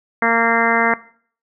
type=harmonic tone; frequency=230.4 Hz; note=A#3; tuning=20 cents flat; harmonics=1 / 2 / 3 / 4 / 5 / 6 / 7 / 8 / 9; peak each=-22 / -22 / -22 / -22 / -22 / -22 / -22 / -22 / -22 dBFS; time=0.22-0.94 s; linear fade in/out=2 ms; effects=noise-tail reverb RT60 0.5 s tail -19 dB re dry